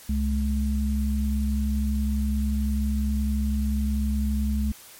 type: tone pair together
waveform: sine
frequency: 66.87 / 212.3 Hz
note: C2 / G#3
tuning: +38 / +38 cents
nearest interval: octave + minor sixth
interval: 2000 cents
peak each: -23 / -26 dBFS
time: 0.09-4.72 s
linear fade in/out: 5 ms
effects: white hiss -47 dBFS RMS until 4.99 s + MP3 64 kbps